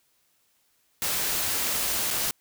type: noise with dropouts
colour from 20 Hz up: white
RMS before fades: -27 dBFS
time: 1.02-2.31 s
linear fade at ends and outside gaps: 0 ms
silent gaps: 2.104-2.11 s
effects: white hiss -68 dBFS RMS until 2.4 s